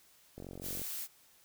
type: click train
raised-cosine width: 2 ms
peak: -32 dBFS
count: 21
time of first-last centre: 0.38-0.817 s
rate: 45.8 Hz
type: noise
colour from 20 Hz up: blue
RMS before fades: -40 dBFS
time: 0.61-1.08 s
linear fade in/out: 50 ms
effects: white hiss -64 dBFS RMS until 1.44 s

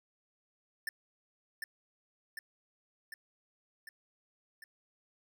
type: tone with echo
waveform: square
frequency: 1779 Hz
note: A6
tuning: 19 cents sharp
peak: -34 dBFS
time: 0.87-0.89 s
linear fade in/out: 2 ms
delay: 750 ms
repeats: 5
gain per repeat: -3 dB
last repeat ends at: 4.64 s
effects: none

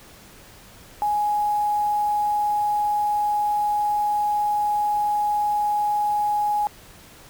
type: tone with quantisation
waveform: sine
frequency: 833 Hz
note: G#5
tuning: 5 cents sharp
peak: -19 dBFS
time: 1.02-6.67 s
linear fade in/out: 0 ms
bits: 7
effects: pink hiss -47 dBFS RMS until 7.29 s

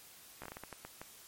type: slowing click train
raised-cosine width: 0.5 ms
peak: -29 dBFS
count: 10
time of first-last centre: 0.42-1.015 s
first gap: 15 ms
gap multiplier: 1.35
effects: white hiss -56 dBFS RMS until 1.27 s + MP3 64 kbps

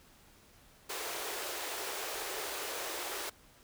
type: high-pass noise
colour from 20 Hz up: pink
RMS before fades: -39 dBFS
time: 0.89-3.3 s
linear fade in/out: 10 ms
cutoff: 350 Hz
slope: 48 dB/octave
effects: pink hiss -61 dBFS RMS until 3.63 s

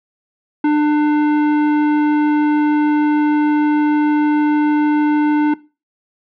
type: tone with tanh clipping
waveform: sine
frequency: 298.9 Hz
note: D4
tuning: 31 cents sharp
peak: -13 dBFS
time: 0.64-5.54 s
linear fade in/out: 5 ms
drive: 18 dB
effects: noise-tail reverb RT60 0.3 s tail -20 dB re dry + low-pass 2000 Hz 12 dB/octave

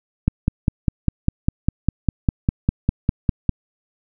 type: click train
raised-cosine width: 5 ms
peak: -3 dBFS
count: 17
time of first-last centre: 0.28-3.493 s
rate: 4.98 Hz
effects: none

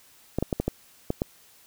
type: clicks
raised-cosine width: 2 ms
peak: -11 dBFS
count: 7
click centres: 0.386 / 0.426 / 0.528 / 0.6 / 0.68 / 1.104 / 1.219 s
effects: white hiss -56 dBFS RMS until 1.66 s

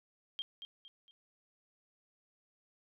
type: tone with echo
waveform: sine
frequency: 3200 Hz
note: G7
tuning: 35 cents sharp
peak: -36 dBFS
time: 0.39-0.42 s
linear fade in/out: 0 ms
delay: 230 ms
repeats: 3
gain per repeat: -8 dB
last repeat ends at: 1.11 s
effects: none

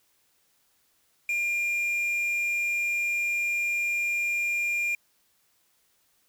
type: tone with quantisation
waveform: triangle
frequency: 2400 Hz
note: D7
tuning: 37 cents sharp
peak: -23 dBFS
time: 1.29-4.95 s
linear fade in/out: 2 ms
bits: 8
effects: white hiss -68 dBFS RMS until 6.28 s

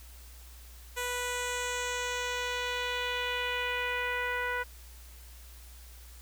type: tone with low-pass filter sweep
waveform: 10% pulse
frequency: 492.2 Hz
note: B4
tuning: 6 cents flat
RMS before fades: -33 dBFS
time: 0.96-4.64 s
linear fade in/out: 20 ms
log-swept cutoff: 11000 to 1700 Hz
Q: 1.8
effects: added 60 Hz sine -48 dBFS peak until 6.21 s + white hiss -55 dBFS RMS until 6.21 s

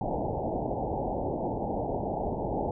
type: low-pass noise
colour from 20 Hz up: white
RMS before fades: -31 dBFS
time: 0.01-2.71 s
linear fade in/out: 2 ms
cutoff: 870 Hz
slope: 96 dB/octave
effects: none

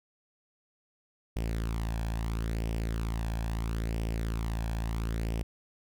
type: tone with flanger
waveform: sawtooth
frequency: 55.9 Hz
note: A1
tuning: 28 cents sharp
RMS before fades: -32 dBFS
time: 1.36-5.43 s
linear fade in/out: 5 ms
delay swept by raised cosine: 0.36 to 1.22 ms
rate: 0.75 Hz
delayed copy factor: +0.55
effects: none

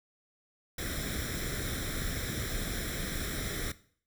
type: noise with comb filter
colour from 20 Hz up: pink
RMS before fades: -35 dBFS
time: 0.78-3.72 s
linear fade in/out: 5 ms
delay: 0.54 ms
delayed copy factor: +0.8
effects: noise-tail reverb RT60 0.5 s tail -17 dB re dry

